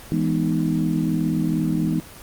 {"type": "chord", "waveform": "sine", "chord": "E major seventh", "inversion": "none", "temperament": "equal", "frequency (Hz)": [164.81, 207.7, 246.9, 311.1], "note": ["E3", "G#3", "B3", "D#4"], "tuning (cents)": [0, 0, 0, 0], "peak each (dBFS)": [-22, -26, -25, -24], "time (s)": [0.12, 2], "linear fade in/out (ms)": 0, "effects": ["pink hiss -41 dBFS RMS until 2.22 s", "Opus 24 kbps"]}